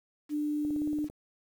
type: tone with pitch glide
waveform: sine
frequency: 297.5 to 299.7 Hz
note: D4 to D4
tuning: +22 to +35 cents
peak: -28 dBFS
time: 0.29-1.09 s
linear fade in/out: 50 ms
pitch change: +13 cents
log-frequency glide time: 0.77-0.86 s
type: click train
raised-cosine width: 2 ms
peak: -31 dBFS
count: 9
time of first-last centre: 0.65-1.099 s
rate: 17.8 Hz
effects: 9-bit